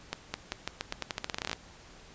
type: accelerating click train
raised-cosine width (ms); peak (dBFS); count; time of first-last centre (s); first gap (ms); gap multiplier
0.2; -14; 19; 0.13-1.531; 210; 0.86
effects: pink hiss -53 dBFS RMS until 2.14 s + resampled to 16000 Hz